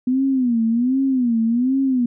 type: tone with vibrato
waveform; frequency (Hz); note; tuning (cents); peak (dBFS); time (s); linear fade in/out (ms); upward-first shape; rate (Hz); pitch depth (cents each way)
sine; 246.9; B3; 0; -15; 0.07-2.06; 5; sine; 1.3; 160
effects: none